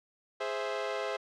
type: chord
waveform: sawtooth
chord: Ab augmented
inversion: none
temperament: equal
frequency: 415.3 / 523.3 / 659.3 Hz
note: Ab4 / C5 / E5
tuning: 0 / 0 / 0 cents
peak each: -33 / -32 / -33 dBFS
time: 0.4-1.17 s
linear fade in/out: 10 ms
effects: low-pass 4000 Hz 12 dB/octave